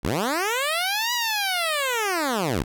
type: linear two-way sweep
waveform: 10% pulse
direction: up then down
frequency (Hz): 46.25 to 983 to 46.25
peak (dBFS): -14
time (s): 0.03-2.64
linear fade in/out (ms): 20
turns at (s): 1.13
effects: none